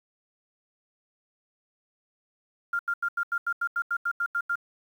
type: tone bursts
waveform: sine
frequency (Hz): 1396.9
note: F6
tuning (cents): 0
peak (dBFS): -24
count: 13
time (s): 2.73-4.556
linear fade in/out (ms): 5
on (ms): 62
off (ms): 85
effects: 9-bit